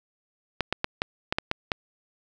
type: clicks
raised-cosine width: 0.3 ms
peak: -8 dBFS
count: 8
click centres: 0.607 / 0.726 / 0.844 / 1.019 / 1.325 / 1.385 / 1.514 / 1.718 s
effects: none